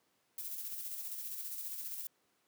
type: noise with tremolo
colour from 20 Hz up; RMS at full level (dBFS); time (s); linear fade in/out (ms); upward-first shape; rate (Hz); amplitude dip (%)
violet; -41; 0.38-2.07; 2; square; 15; 35
effects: pink hiss -75 dBFS RMS until 2.47 s + high-pass 200 Hz 12 dB/octave